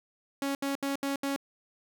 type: tone bursts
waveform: sawtooth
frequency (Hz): 277.2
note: C#4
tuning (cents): 0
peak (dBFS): -25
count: 5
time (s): 0.42-1.362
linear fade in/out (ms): 2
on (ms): 130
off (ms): 73
effects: none